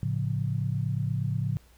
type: chord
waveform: sine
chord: A augmented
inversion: none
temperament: equal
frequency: 110 / 138.59 / 174.61 Hz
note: A2 / C#3 / E#3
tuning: 0 / 0 / 0 cents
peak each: -29 / -29 / -34 dBFS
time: 0.03-1.57 s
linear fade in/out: 0 ms
effects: added 60 Hz sine -56 dBFS peak until 1.77 s + pink hiss -61 dBFS RMS until 1.77 s